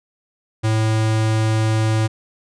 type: tone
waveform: square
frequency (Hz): 110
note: A2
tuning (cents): 0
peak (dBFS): -16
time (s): 0.63-2.08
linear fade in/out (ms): 20
effects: resampled to 22050 Hz